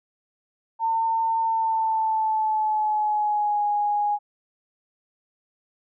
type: tone with pitch glide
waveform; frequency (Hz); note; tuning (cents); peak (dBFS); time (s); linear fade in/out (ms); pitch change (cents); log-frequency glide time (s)
sine; 903 to 828.1; A5 to G#5; +45 to -5; -20; 0.79-4.19; 50; -150; 1.45-3.64
effects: none